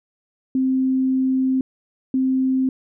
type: tone bursts at uneven times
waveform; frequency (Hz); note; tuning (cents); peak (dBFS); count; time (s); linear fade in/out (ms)
sine; 261.6; C4; 0; -16; 2; 0.55-1.61 / 2.14-2.69; 2
effects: none